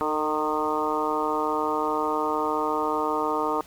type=harmonic tone with a mistuned harmonic; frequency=153.5 Hz; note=D#3; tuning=23 cents flat; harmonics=2 / 3 / 4 / 5 / 6 / 7 / 8; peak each=-31 / -29 / -34 / -33 / -29 / -31 / -30 dBFS; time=0.01-3.61 s; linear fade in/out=0 ms; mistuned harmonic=3; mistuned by=-21 cents; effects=pink hiss -50 dBFS RMS until 3.66 s